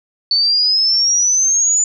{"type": "exponential sweep", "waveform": "sine", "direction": "up", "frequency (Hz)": [4470, 7040], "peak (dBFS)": -11, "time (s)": [0.31, 1.84], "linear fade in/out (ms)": 2, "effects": []}